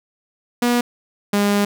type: tone pair in turn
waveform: sawtooth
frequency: 241.6 / 203.6 Hz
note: B3 / G#3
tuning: -38 / -34 cents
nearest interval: minor third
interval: 296 cents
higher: first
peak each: -11 dBFS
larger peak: neither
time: 0.62-0.81 / 1.33-1.65 s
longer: second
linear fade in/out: 5 ms
effects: none